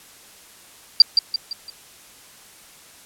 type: tone with echo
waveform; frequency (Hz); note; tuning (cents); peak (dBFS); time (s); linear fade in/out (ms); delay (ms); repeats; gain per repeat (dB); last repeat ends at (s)
sine; 4726; D8; +10; -4; 1-1.02; 2; 170; 4; -7; 1.7
effects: white hiss -47 dBFS RMS until 3.05 s + low-pass 12000 Hz 12 dB/octave